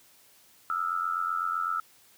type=tone with amplitude modulation; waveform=sine; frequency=1318.5 Hz; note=E6; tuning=in tune; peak=-23 dBFS; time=0.7-1.8 s; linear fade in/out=0 ms; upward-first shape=sine; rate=87.9 Hz; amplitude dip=85%; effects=white hiss -59 dBFS RMS until 2.17 s + high-pass 60 Hz 12 dB/octave